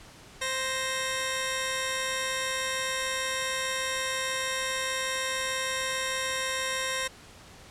10% pulse tone pair together, 523.3 / 1864.8 Hz, C5 / A#6, 0 / 0 cents, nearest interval octave + minor seventh, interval 2200 cents, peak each -22 dBFS, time 0.41-7.08 s, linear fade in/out 10 ms, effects pink hiss -50 dBFS RMS until 7.7 s + low-pass 9000 Hz 12 dB/octave

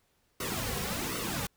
pink noise with flanger, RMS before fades -34 dBFS, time 0.4-1.47 s, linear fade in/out 5 ms, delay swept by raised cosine 1.2 to 3.4 ms, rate 1.3 Hz, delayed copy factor -0.85, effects pink hiss -72 dBFS RMS until 1.56 s

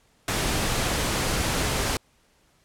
pink noise, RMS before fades -25 dBFS, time 0.28-1.97 s, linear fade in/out 2 ms, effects pink hiss -63 dBFS RMS until 2.64 s + low-pass 11000 Hz 12 dB/octave

